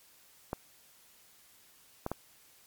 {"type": "clicks", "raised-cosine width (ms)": 1, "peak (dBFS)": -19, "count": 3, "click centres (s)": [0.531, 2.064, 2.116], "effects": ["white hiss -61 dBFS RMS until 2.66 s", "MP3 96 kbps"]}